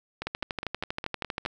two click trains, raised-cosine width 0.3 ms, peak -14 / -17 dBFS, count 16 / 7, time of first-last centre 0.27-1.46 / 0.22-1.452 s, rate 12.6 / 4.87 Hz, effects none

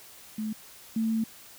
sine tone pair in turn, 216.5 / 223.1 Hz, A3 / A3, -28 / +24 cents, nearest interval minor second, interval 52 cents, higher second, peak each -29 / -24 dBFS, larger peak second, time 0.38-0.53 / 0.96-1.24 s, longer second, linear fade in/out 5 ms, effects white hiss -50 dBFS RMS until 1.58 s

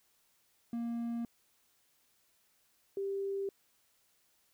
triangle / sine tone pair in turn, 234.1 / 393.7 Hz, A#3 / G4, +8 / +8 cents, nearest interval major sixth, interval 900 cents, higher second, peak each -32 / -33 dBFS, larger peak first, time 0.73-1.25 / 2.97-3.49 s, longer neither, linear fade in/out 2 ms, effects white hiss -72 dBFS RMS until 4.53 s

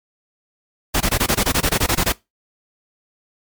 pink noise bursts, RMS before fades -17 dBFS, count 14, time 0.94-2.124 s, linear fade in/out 10 ms, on 66 ms, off 20 ms, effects noise-tail reverb RT60 0.2 s tail -21 dB re dry + MP3 96 kbps

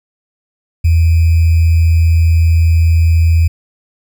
sine tone with sample-and-hold, 82.41 Hz, E2, in tune, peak -6 dBFS, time 0.84-3.48 s, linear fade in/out 10 ms, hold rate 2450 Hz, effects none

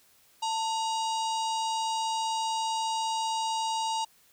harmonic tone with a mistuned harmonic, 951 Hz, A#5, 34 cents sharp, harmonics 1 / 3 / 4 / 5 / 6 / 7 / 8 / 9, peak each -28 / -38 / -40 / -42 / -44 / -45 / -46 / -47 dBFS, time 0.42-4.05 s, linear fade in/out 10 ms, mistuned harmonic 1, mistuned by -110 cents, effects white hiss -62 dBFS RMS until 4.32 s

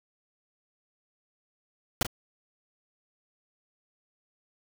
pink noise with echo, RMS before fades -24 dBFS, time 2.01-2.03 s, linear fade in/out 2 ms, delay 37 ms, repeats 1, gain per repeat -10 dB, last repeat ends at 2.067 s, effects none

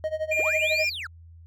triangle tone with tremolo, 625 Hz, D#5, 8 cents sharp, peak -21 dBFS, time 0.04-0.85 s, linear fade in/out 0 ms, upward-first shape sine, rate 12 Hz, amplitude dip 90%
triangle tone, 2400 Hz, D7, 37 cents sharp, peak -21 dBFS, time 0.31-0.9 s, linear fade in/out 10 ms
triangle linear two-way sweep, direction up then down, 277.2 to 5500 to 1249 Hz, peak -30 dBFS, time 0.39-1.07 s, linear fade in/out 5 ms, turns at 0.86 s
effects added 83 Hz sine -45 dBFS peak until 1.46 s

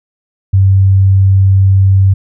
sine tone, 96.5 Hz, G2, 27 cents flat, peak -4 dBFS, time 0.53-2.14 s, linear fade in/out 10 ms, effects none

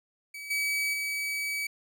40% pulse tone with level steps, 2282 Hz, C#7, 50 cents sharp, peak -38 / -26 / -29 dBFS, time 0.34-1.67 s, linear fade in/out 5 ms, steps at 0.5 / 0.93 s, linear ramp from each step 10 ms, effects none

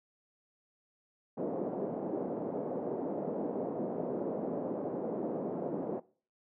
white band-pass noise, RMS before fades -36 dBFS, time 1.37-6 s, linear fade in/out 10 ms, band 180 to 580 Hz, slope 24 dB/octave, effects noise-tail reverb RT60 0.4 s tail -20 dB re dry

